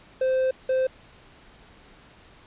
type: tone bursts at uneven times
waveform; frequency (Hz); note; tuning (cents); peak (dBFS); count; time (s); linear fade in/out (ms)
triangle; 520; C5; -11; -18; 2; 0.21-0.51 / 0.69-0.87; 5
effects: pink hiss -52 dBFS RMS until 2.46 s + resampled to 8000 Hz